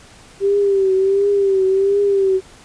sine tone with vibrato, 391.7 Hz, G4, 1 cent flat, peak -12 dBFS, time 0.4-2.41 s, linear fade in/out 50 ms, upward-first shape triangle, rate 1.4 Hz, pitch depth 67 cents each way, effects pink hiss -44 dBFS RMS until 2.64 s + resampled to 22050 Hz

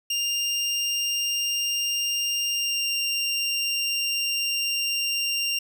25% pulse tone with pitch glide, 2800 to 2784 Hz, F7 to F7, +4 to -6 cents, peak -20 dBFS, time 0.1-5.59 s, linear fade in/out 5 ms, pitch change -10 cents, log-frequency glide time 2.5-2.91 s, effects none

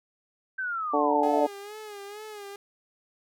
sine linear sweep, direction down, 1568 to 554.4 Hz, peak -28 dBFS, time 0.58-1.46 s, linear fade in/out 10 ms
harmonic tone, 146.83 Hz, D3, in tune, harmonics 2 / 3 / 4 / 5 / 6, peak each -28 / -28 / -28 / -28 / -28 dBFS, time 0.93-1.47 s, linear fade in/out 10 ms
sawtooth tone with vibrato, 415.3 Hz, G#4, in tune, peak -35 dBFS, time 1.23-2.56 s, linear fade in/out 2 ms, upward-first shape sine, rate 2.2 Hz, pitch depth 72 cents each way
effects none

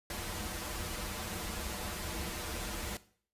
pink noise with comb filter, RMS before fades -39 dBFS, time 0.1-2.97 s, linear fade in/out 2 ms, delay 7.4 ms, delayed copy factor -0.9, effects noise-tail reverb RT60 0.5 s tail -17 dB re dry + resampled to 32000 Hz

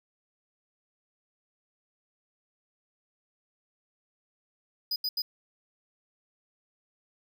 square tone bursts, 4968 Hz, D#8, 3 cents flat, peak -28 dBFS, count 3, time 4.91-5.22 s, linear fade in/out 5 ms, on 50 ms, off 80 ms, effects none

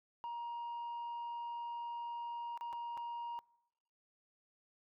sine tone with dropouts, 944 Hz, A#5, 22 cents sharp, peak -37 dBFS, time 0.24-3.39 s, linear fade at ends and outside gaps 0 ms, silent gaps 2.575-2.61 / 2.728-2.732 / 2.972-2.976 s, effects noise-tail reverb RT60 0.9 s tail -26 dB re dry + tanh soft clip ceiling -39 dBFS

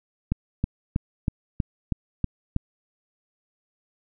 click train, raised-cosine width 5 ms, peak -10 dBFS, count 8, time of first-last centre 0.32-2.564 s, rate 3.12 Hz, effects none

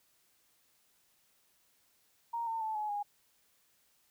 sine tone with pitch steps, 932.3 / 903.1 / 874.9 / 847.5 / 821 Hz, A#5 / A5 / A5 / G#5 / G#5, 0 / +45 / -10 / +35 / -20 cents, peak -33 dBFS, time 2.33-3.03 s, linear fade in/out 10 ms, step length 140 ms, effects white hiss -71 dBFS RMS until 4.1 s

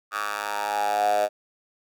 10% pulse tone with high-pass filter sweep, 103.6 Hz, G#2, 4 cents flat, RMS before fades -25 dBFS, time 0.11-1.29 s, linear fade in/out 50 ms, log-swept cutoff 1200 to 640 Hz, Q 9.7, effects none

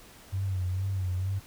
sine tone with vibrato, 94 Hz, F#2, 28 cents sharp, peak -27 dBFS, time 0.32-1.4 s, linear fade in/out 20 ms, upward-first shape sine, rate 2.2 Hz, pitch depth 64 cents each way, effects pink hiss -52 dBFS RMS until 1.46 s

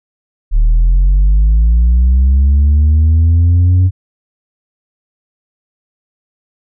sine linear sweep, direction up, 36.42 to 93.3 Hz, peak -3 dBFS, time 0.51-3.91 s, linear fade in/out 50 ms, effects tanh soft clip ceiling -5 dBFS

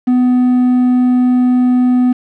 triangle tone with quantisation, 249.8 Hz, B3, 20 cents sharp, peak -6 dBFS, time 0.07-2.13 s, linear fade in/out 10 ms, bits 5, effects low-pass 2000 Hz 12 dB/octave

